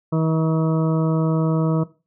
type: harmonic tone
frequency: 160 Hz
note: D#3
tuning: 49 cents sharp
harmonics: 1 / 2 / 3 / 4 / 6 / 7 / 8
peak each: -18 / -24 / -28 / -30 / -34 / -35 / -36 dBFS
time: 0.12-1.84 s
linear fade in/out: 10 ms
effects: noise-tail reverb RT60 0.3 s tail -17 dB re dry